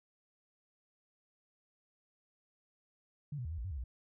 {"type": "tone with pitch steps", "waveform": "sine", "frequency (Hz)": [146, 123, 77.9, 83.2, 57.8, 94.1, 73, 61], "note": ["D3", "B2", "D#2", "E2", "A#1", "F#2", "D2", "B1"], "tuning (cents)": [-10, -7, 3, 17, -14, 30, -10, -21], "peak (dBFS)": -37, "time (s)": [3.32, 3.84], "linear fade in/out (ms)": 5, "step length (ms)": 65, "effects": []}